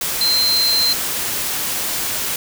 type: tone in noise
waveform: sine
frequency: 4120 Hz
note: C8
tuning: 28 cents flat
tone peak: -14 dBFS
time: 0.21-0.93 s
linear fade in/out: 2 ms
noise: white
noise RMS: -22 dBFS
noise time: 0.01-2.36 s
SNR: +5 dB
effects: none